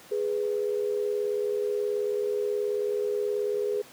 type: tone pair together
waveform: sine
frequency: 415.3 / 493.9 Hz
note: G#4 / B4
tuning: 0 / 0 cents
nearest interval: minor third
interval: 300 cents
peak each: -26 / -31 dBFS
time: 0.11-3.82 s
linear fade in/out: 10 ms
effects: pink hiss -50 dBFS RMS until 3.92 s + high-pass 200 Hz 12 dB/octave